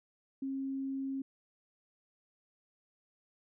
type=tone; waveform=sine; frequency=270 Hz; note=C#4; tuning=45 cents flat; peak=-34 dBFS; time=0.42-1.22 s; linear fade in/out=5 ms; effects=none